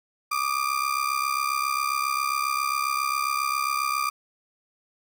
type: ring-modulated tone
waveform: 35% pulse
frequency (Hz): 1195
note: D6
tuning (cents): +30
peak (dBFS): -19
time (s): 0.31-4.1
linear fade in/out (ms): 10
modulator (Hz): 33.7
effects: none